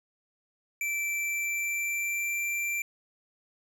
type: tone with pitch glide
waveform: square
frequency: 2333 to 2355 Hz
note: D7 to D7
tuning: -12 to +4 cents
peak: -29 dBFS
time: 0.81-2.82 s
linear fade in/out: 2 ms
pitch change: +16 cents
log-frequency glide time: 1.09-2.41 s
effects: none